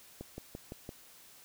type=click train; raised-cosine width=2 ms; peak=-28 dBFS; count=5; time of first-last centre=0.21-0.891 s; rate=5.87 Hz; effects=white hiss -57 dBFS RMS until 1.44 s